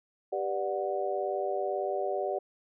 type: chord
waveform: sine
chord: G major seventh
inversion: none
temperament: just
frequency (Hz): 392 / 490 / 588 / 735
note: G4 / B4 / D5 / F#5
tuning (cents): 0 / -14 / +2 / -12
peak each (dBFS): -33 / -38 / -33 / -34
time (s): 0.32-2.39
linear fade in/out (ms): 10
effects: none